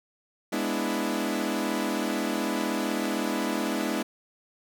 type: chord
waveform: sawtooth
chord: E dominant seventh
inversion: first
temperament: equal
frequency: 207.7 / 246.9 / 293.7 / 329.6 Hz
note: G#3 / B3 / D4 / E4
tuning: 0 / 0 / 0 / 0 cents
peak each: -28 dBFS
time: 0.52-4.03 s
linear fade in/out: 10 ms
effects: none